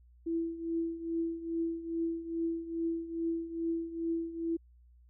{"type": "tone with tremolo", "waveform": "sine", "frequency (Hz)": 331.8, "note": "E4", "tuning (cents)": 11, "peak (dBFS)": -28, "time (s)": [0.26, 4.57], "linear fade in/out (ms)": 10, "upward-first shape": "triangle", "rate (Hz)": 2.4, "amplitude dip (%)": 80, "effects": ["added 60 Hz sine -57 dBFS peak until 5.09 s"]}